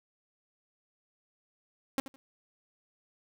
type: tone with echo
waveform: sawtooth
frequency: 268.9 Hz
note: C4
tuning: 47 cents sharp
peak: -23 dBFS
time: 1.98-2 s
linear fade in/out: 0 ms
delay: 80 ms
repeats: 2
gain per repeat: -14 dB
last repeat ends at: 2.16 s
effects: none